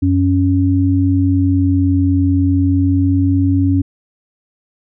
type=tone pair together; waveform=sine; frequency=92.27 / 277.2 Hz; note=F#2 / C#4; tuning=-4 / 0 cents; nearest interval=octave + perfect fifth; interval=1904 cents; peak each=-13 dBFS; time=0.02-3.82 s; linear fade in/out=10 ms; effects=none